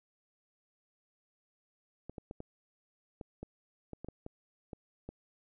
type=clicks; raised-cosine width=2 ms; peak=-29 dBFS; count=12; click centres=2.096 / 2.182 / 2.311 / 2.404 / 3.212 / 3.43 / 3.933 / 4.046 / 4.086 / 4.264 / 4.732 / 5.09 s; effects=none